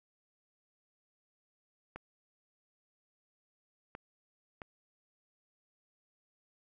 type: clicks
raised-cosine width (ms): 0.5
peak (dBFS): -28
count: 3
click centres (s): 1.96 / 3.951 / 4.618
effects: none